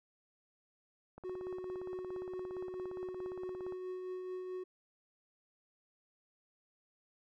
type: click train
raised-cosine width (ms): 1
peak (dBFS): -36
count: 45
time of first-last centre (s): 1.18-3.723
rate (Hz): 17.3
type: tone with tremolo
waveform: triangle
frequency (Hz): 368.3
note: F#4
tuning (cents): -8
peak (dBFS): -36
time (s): 1.24-4.64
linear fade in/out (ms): 10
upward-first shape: triangle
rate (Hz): 4.6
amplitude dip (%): 35
effects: none